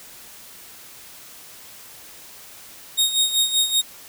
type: tone with tremolo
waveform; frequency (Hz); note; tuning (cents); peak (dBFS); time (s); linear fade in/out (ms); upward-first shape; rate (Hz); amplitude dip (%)
sawtooth; 3729; A#7; 0; -12; 2.97-3.82; 20; sine; 5.2; 70
effects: white hiss -43 dBFS RMS until 4.08 s